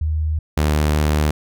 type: tone pair in turn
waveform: sine / sawtooth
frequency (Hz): 77.78 / 75.48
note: D#2 / D2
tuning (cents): 0 / +48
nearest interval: minor second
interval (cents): 52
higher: first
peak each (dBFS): -17 / -11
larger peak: second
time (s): 0.01-0.39 / 0.57-1.31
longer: second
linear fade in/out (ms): 5
effects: none